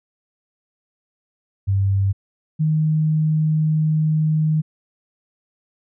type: tone pair in turn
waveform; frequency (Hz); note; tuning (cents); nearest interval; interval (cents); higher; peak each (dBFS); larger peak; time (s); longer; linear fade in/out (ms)
sine; 98 / 155.57; G2 / D#3; 0 / 0; minor sixth; 800; second; -15; neither; 1.67-2.13 / 2.59-4.62; second; 20
effects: none